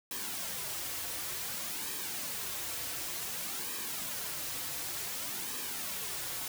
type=noise with flanger; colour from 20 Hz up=white; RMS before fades=-38 dBFS; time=0.11-6.48 s; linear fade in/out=2 ms; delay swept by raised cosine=1.4 to 5 ms; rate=0.55 Hz; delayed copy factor=-0.6; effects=none